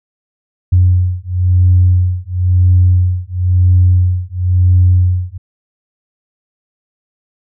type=beating tone pair; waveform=sine; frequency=90 / 90.98 Hz; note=F#2 / F#2; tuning=-47 / -29 cents; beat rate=0.98 Hz; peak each=-10 dBFS; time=0.72-5.38 s; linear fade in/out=10 ms; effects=tanh soft clip ceiling 0 dBFS